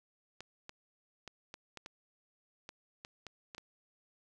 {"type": "clicks", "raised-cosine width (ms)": 0.2, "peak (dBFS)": -28, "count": 11, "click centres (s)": [0.406, 0.694, 1.277, 1.541, 1.773, 1.861, 2.691, 3.049, 3.267, 3.548, 3.581], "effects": []}